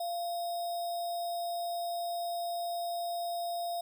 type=tone with sample-and-hold; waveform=sine; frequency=691 Hz; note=F5; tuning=19 cents flat; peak=-32 dBFS; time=0-3.81 s; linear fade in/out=5 ms; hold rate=4410 Hz; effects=none